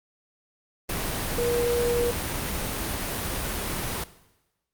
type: tone in noise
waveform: sine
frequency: 478.7 Hz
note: A#4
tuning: 46 cents sharp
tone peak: -23 dBFS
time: 1.38-2.11 s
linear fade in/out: 5 ms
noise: pink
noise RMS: -29 dBFS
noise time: 0.89-4.04 s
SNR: +3 dB
effects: noise-tail reverb RT60 1.0 s tail -17 dB re dry + Opus 32 kbps